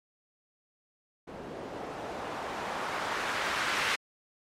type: noise with low-pass filter sweep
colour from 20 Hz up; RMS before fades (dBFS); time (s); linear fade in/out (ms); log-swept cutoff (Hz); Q
blue; -34; 1.27-3.96; 10; 410 to 2000; 0.96
effects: MP3 64 kbps